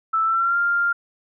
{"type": "tone with pitch glide", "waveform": "sine", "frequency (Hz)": [1318.5, 1396.9], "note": ["E6", "F6"], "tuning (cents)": [0, 0], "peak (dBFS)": -17, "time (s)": [0.13, 0.93], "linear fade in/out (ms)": 10, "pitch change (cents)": 100, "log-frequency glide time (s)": [0.24, 0.58], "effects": []}